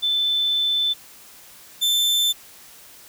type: tone pair in turn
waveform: sine / 40% pulse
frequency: 3524 / 3540 Hz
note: A7 / A7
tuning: +2 / +10 cents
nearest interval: unison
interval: 8 cents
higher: second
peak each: -18 / -16 dBFS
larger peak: second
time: 0.02-0.94 / 1.81-2.33 s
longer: first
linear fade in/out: 20 ms
effects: white hiss -46 dBFS RMS until 3.08 s